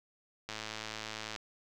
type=click train; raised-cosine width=0.2 ms; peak=-22 dBFS; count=96; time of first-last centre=0.49-1.362 s; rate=109 Hz; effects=none